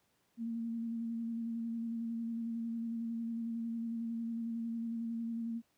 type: tone with vibrato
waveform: sine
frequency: 230 Hz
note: A#3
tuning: 23 cents flat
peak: -35 dBFS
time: 0.37-5.62 s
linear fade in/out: 50 ms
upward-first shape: square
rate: 11 Hz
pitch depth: 17 cents each way
effects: pink hiss -75 dBFS RMS until 5.77 s + high-pass 100 Hz 12 dB/octave